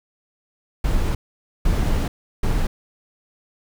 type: noise bursts at uneven times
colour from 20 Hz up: brown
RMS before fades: -19 dBFS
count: 3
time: 0.84-1.15 / 1.65-2.08 / 2.43-2.67 s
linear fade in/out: 5 ms
effects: none